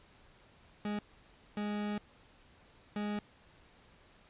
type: tone bursts at uneven times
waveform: 40% pulse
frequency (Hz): 207.7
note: G#3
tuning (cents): 0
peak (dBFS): -33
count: 3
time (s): 0.85-0.99 / 1.57-1.98 / 2.96-3.19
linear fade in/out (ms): 2
effects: pink hiss -62 dBFS RMS until 4.29 s + resampled to 8000 Hz